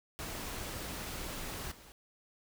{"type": "noise with level steps", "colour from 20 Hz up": "pink", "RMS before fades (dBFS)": [-41, -55], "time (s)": [0.19, 1.92], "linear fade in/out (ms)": 0, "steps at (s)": 1.71, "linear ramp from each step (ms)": 10, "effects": []}